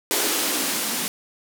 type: noise with band-pass filter sweep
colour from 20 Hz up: violet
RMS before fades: -24 dBFS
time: 0.11-1.08 s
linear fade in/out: 0 ms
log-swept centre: 350 to 210 Hz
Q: 3.1
effects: none